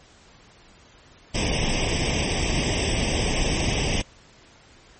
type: noise with comb filter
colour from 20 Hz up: pink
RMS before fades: -23 dBFS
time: 1.34-4.02 s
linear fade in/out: 10 ms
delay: 0.36 ms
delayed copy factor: +0.9
effects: pink hiss -52 dBFS RMS until 4.99 s + MP3 32 kbps